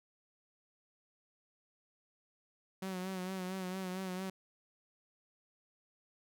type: tone with vibrato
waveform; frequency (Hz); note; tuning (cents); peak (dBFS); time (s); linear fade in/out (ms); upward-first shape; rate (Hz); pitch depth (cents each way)
sawtooth; 186.4; F#3; +13; -34; 2.82-4.3; 5; sine; 4.4; 45
effects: none